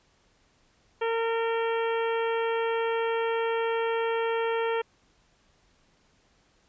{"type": "harmonic tone with a mistuned harmonic", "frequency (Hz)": 456.9, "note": "A#4", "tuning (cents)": -35, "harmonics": [1, 2, 3, 4, 5, 6, 7], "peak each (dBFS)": [-26, -32, -36, -38, -40, -42, -43], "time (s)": [1.01, 4.82], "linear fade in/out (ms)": 10, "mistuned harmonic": 5, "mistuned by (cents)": 23, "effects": ["pink hiss -65 dBFS RMS until 6.68 s", "resampled to 16000 Hz"]}